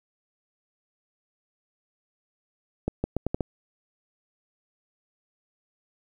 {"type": "accelerating click train", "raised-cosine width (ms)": 2, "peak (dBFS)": -12, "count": 6, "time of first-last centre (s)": [2.88, 3.407], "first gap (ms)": 160, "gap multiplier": 0.79, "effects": ["9-bit"]}